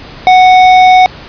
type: tone with hard clipping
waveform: sine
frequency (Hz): 740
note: F#5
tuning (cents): 0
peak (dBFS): -3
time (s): 0.27-1.06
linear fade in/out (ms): 0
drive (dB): 11
effects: pink hiss -30 dBFS RMS until 1.28 s + resampled to 11025 Hz